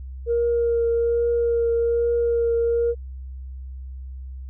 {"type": "tone with vibrato", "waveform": "sine", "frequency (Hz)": 468.3, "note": "A#4", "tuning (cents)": 8, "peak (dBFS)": -17, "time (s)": [0.26, 2.95], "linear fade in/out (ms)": 50, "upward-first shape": "triangle", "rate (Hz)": 1.2, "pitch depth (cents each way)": 15, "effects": ["tanh soft clip ceiling -13 dBFS", "added 65 Hz sine -32 dBFS peak until 4.49 s"]}